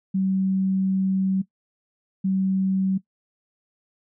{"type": "tone pair in turn", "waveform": "sine", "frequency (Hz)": [190.7, 190.7], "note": ["G3", "G3"], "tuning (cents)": [-47, -47], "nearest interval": "unison", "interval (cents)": 0, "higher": "neither", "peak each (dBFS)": [-19, -19], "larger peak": "neither", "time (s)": [[0.14, 1.42], [2.24, 2.98]], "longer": "first", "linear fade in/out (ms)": 10, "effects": ["noise-tail reverb RT60 0.1 s tail -18 dB re dry"]}